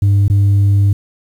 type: tone with dropouts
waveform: sine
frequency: 100 Hz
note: G2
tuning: 35 cents sharp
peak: -5 dBFS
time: 0.02-0.93 s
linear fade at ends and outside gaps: 5 ms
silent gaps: 0.281-0.299 s
effects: tanh soft clip ceiling -7 dBFS + 7-bit